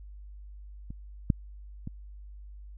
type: clicks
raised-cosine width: 5 ms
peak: -28 / -10 / -23 dBFS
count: 3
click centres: 0.905 / 1.302 / 1.874 s
effects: added 50 Hz sine -43 dBFS peak until 2.77 s